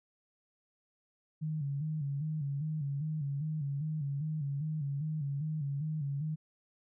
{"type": "tone with vibrato", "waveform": "sine", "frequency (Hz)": 147.7, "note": "D3", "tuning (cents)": 10, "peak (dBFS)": -32, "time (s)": [1.41, 6.36], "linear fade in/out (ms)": 20, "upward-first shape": "square", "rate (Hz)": 2.5, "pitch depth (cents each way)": 88, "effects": []}